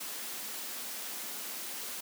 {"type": "high-pass noise", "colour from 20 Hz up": "white", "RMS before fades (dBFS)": -40, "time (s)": [0, 2.01], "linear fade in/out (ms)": 10, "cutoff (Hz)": 180, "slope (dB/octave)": 96, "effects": []}